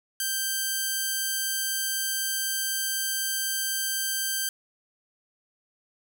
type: tone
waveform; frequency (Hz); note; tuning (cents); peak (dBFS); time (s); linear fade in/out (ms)
5% pulse; 1568; G6; 0; -15; 0.2-4.49; 2
effects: none